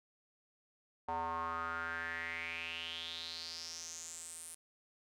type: tone with band-pass filter sweep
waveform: square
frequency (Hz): 83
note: E2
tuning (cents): +12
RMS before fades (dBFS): -42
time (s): 1.08-4.55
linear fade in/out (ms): 5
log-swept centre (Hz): 860 to 9900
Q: 6.1
effects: none